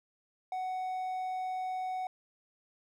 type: tone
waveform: triangle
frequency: 744 Hz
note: F#5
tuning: 9 cents sharp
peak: -31 dBFS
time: 0.52-2.07 s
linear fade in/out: 2 ms
effects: none